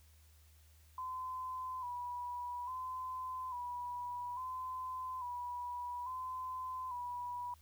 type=tone with vibrato; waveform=sine; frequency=1000 Hz; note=B5; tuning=21 cents sharp; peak=-39 dBFS; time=0.98-7.54 s; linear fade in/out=2 ms; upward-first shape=square; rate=0.59 Hz; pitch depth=41 cents each way; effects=added 77 Hz sine -61 dBFS peak until 7.61 s + white hiss -69 dBFS RMS until 7.61 s